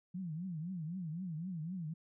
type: tone with vibrato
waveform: sine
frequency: 170.5 Hz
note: F3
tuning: 41 cents flat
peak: -38 dBFS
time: 0.14-1.94 s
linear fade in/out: 10 ms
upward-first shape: triangle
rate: 3.9 Hz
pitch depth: 230 cents each way
effects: none